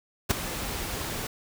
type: noise with ADSR envelope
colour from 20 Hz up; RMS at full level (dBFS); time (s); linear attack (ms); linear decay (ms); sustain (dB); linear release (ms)
pink; -21; 0.29-1.27; 20; 9; -12; 4
effects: none